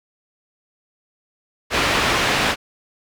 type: low-pass noise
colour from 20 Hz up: white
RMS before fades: -19 dBFS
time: 1.7-2.56 s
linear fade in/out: 50 ms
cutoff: 2700 Hz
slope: 12 dB/octave
effects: none